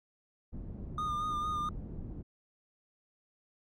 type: low-pass noise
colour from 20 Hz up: pink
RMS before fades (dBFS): -42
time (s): 0.52-2.23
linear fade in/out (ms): 20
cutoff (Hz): 250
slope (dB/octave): 12
type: tone with vibrato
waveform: triangle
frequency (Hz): 1218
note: D#6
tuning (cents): -37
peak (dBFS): -30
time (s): 0.98-1.69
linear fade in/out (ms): 2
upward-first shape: sine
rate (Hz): 4.4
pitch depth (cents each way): 28
effects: none